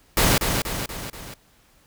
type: noise with echo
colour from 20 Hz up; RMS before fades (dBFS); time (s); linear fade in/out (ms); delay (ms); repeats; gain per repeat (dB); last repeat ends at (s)
pink; -18; 0.17-0.38; 2; 240; 4; -5; 1.34
effects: pink hiss -58 dBFS RMS until 1.86 s